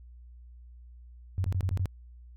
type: tone bursts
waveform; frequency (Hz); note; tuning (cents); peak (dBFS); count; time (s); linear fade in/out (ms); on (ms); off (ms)
sine; 92.5; F#2; 0; -25; 6; 1.38-1.857; 0; 62; 21
effects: added 60 Hz sine -47 dBFS peak until 2.36 s